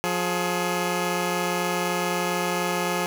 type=tone pair together; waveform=10% pulse; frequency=177.3 / 421.7 Hz; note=F3 / G#4; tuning=+26 / +26 cents; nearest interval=octave + minor third; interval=1500 cents; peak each=-17 / -19 dBFS; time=0.04-3.06 s; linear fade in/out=0 ms; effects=none